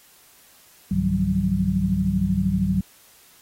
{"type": "tone cluster", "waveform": "sine", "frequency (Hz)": [63.3, 99.2, 153.7, 178.2, 191], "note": ["B1", "G2", "D#3", "F3", "G3"], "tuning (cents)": [43, 21, -21, 35, -45], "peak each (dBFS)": [-29, -28, -29, -26, -21], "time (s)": [0.91, 2.81], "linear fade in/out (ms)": 5, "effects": ["white hiss -53 dBFS RMS until 3.41 s", "AAC 48 kbps"]}